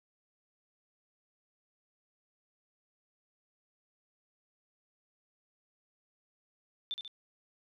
sine tone with echo, 3550 Hz, A7, 15 cents sharp, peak -33 dBFS, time 6.91-6.94 s, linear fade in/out 0 ms, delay 69 ms, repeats 2, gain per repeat -5 dB, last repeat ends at 7.078 s, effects none

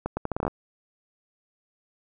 accelerating click train, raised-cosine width 1 ms, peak -13 dBFS, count 10, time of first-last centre 0.06-0.48 s, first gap 110 ms, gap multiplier 0.76, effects none

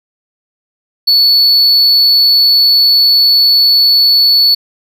triangle tone, 4435 Hz, C#8, in tune, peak -4 dBFS, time 1.07-4.55 s, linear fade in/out 10 ms, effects none

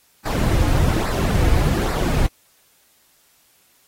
brown noise with flanger, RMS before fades -18 dBFS, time 0.25-2.27 s, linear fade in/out 10 ms, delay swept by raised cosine 0.31 to 5.21 ms, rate 1.2 Hz, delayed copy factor -0.65, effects white hiss -58 dBFS RMS until 3.87 s + AAC 48 kbps

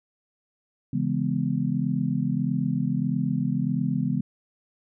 sine chord, C# minor seventh, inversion none, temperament just, 138.59 / 166.31 / 207.9 / 249.5 Hz, C#3 / E3 / G#3 / B3, 0 / +16 / +2 / +18 cents, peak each -28 dBFS, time 0.93-4.21 s, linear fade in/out 5 ms, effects none

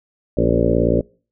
harmonic tone with a mistuned harmonic, 58 Hz, A#1, 8 cents flat, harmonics 1 / 2 / 3 / 4 / 5 / 6 / 7 / 8 / 9 / 10, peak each -23 / -23 / -23 / -23 / -23 / -23 / -23 / -23 / -23 / -23 dBFS, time 0.37-1.01 s, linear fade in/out 5 ms, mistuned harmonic 5, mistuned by -46 cents, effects noise-tail reverb RT60 0.4 s tail -25 dB re dry

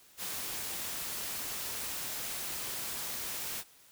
white noise, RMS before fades -38 dBFS, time 0.17-3.64 s, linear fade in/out 50 ms, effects white hiss -60 dBFS RMS until 3.91 s

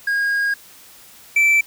triangle tone pair in turn, 1632 / 2328 Hz, G#6 / D7, -31 / -16 cents, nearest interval tritone, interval 615 cents, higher second, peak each -15 / -10 dBFS, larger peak second, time 0.07-0.54 / 1.36-1.61 s, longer first, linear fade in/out 5 ms, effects white hiss -45 dBFS RMS until 1.66 s

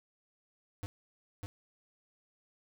square tone with echo, 100.3 Hz, G2, 40 cents sharp, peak -37 dBFS, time 0.83-0.86 s, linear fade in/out 0 ms, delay 600 ms, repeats 1, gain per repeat -2 dB, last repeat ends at 1.46 s, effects none

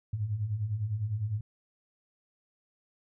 sine beating tone pair, 98 / 107.9 Hz, G2 / A2, 0 / -33 cents, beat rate 9.9 Hz, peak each -36 / -30 dBFS, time 0.13-1.41 s, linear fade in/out 5 ms, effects none

